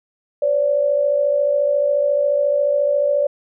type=tone pair together; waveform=sine; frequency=523.3 / 577.5 Hz; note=C5 / D5; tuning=0 / -29 cents; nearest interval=major second; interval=171 cents; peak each=-22 / -15 dBFS; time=0.42-3.27 s; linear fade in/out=5 ms; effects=none